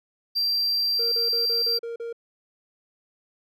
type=tone; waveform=triangle; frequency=4716 Hz; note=D8; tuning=6 cents sharp; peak=-20 dBFS; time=0.35-1.79 s; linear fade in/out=20 ms
type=tone bursts; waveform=triangle; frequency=465.5 Hz; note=A#4; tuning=2 cents flat; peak=-28 dBFS; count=7; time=0.99-2.128 s; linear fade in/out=5 ms; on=130 ms; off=38 ms
effects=none